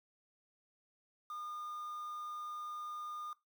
triangle tone with quantisation, 1215 Hz, D#6, 42 cents flat, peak -40 dBFS, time 1.3-3.33 s, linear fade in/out 2 ms, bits 10, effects noise-tail reverb RT60 0.2 s tail -18 dB re dry

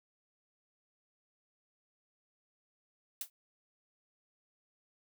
blue noise with exponential decay, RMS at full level -34 dBFS, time 3.21-3.3 s, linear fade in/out 2 ms, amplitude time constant 19 ms, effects none

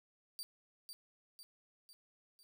sawtooth tone with echo, 4663 Hz, D8, 13 cents flat, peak -39 dBFS, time 0.39-0.43 s, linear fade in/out 0 ms, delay 500 ms, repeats 4, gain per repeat -5 dB, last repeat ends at 2.43 s, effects 13-bit

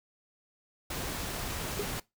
pink noise, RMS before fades -36 dBFS, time 0.9-2 s, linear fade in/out 5 ms
triangle tone with exponential decay, 411.9 Hz, G#4, 14 cents flat, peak -25 dBFS, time 1.79-1.9 s, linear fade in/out 5 ms, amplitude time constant 22 ms
effects noise-tail reverb RT60 0.2 s tail -21 dB re dry

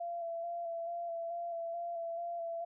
sine tone with vibrato, 679 Hz, F5, 49 cents flat, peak -36 dBFS, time 0-2.65 s, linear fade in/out 10 ms, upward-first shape square, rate 2.3 Hz, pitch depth 20 cents each way, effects none

